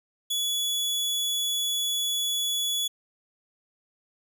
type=tone; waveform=sawtooth; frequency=3400 Hz; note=G#7; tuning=40 cents sharp; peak=-22 dBFS; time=0.3-2.88 s; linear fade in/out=10 ms; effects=none